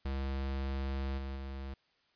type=tone with level steps; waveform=square; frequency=67.6 Hz; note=C#2; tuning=43 cents flat; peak=-34 / -38 / -40 dBFS; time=0.05-1.74 s; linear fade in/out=5 ms; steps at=1.17 / 1.35 s; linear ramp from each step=20 ms; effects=white hiss -72 dBFS RMS until 2.15 s + resampled to 11025 Hz